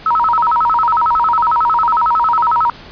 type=tone with vibrato; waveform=sine; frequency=1108.7 Hz; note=C#6; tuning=in tune; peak=-10 dBFS; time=0.06-2.7 s; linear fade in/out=2 ms; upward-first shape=square; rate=11 Hz; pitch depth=270 cents each way; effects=pink hiss -36 dBFS RMS until 2.91 s + resampled to 11025 Hz